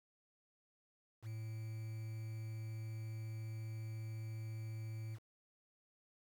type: tone with quantisation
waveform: triangle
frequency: 110.7 Hz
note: A2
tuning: 11 cents sharp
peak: -40 dBFS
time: 1.22-5.19 s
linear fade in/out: 50 ms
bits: 10
effects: none